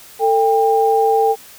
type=tone pair together; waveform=sine; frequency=447 / 796.9 Hz; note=A4 / G5; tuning=+27 / +28 cents; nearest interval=minor seventh; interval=1001 cents; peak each=-14 dBFS; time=0.19-1.36 s; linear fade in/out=50 ms; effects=white hiss -41 dBFS RMS until 1.58 s